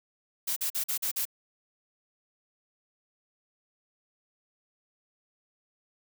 blue noise bursts, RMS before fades -30 dBFS, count 6, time 0.47-1.254 s, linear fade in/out 10 ms, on 94 ms, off 44 ms, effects none

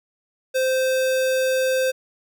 square tone, 520 Hz, C5, 11 cents flat, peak -19 dBFS, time 0.54-1.92 s, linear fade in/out 20 ms, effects none

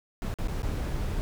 brown noise with dropouts, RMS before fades -30 dBFS, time 0.22-1.21 s, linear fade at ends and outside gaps 0 ms, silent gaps 0.34-0.386 / 0.474-0.483 / 0.621-0.631 s, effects none

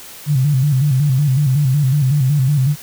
sine tone with vibrato, 138.59 Hz, C#3, in tune, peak -11 dBFS, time 0.26-2.76 s, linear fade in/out 50 ms, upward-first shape square, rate 5.4 Hz, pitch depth 110 cents each way, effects white hiss -36 dBFS RMS until 2.82 s

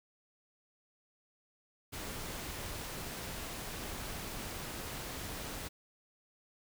pink noise, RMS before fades -42 dBFS, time 1.92-5.69 s, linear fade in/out 20 ms, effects none

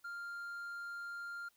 triangle tone, 1396.9 Hz, F6, in tune, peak -40 dBFS, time 0.04-1.49 s, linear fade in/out 10 ms, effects white hiss -73 dBFS RMS until 1.56 s

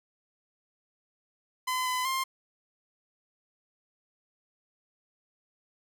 sawtooth tone with pitch steps, 1019 / 1010 / 1057 Hz, C6 / B5 / C6, -46 / +39 / +17 cents, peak -24 dBFS, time 1.67-2.24 s, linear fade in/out 10 ms, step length 190 ms, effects none

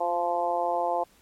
harmonic tone with a mistuned harmonic, 173.5 Hz, F3, 11 cents flat, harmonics 2 / 3 / 4 / 5 / 6, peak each -36 / -30 / -27 / -29 / -35 dBFS, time 0-1.04 s, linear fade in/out 10 ms, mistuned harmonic 2, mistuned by +16 cents, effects pink hiss -60 dBFS RMS until 1.21 s + MP3 64 kbps

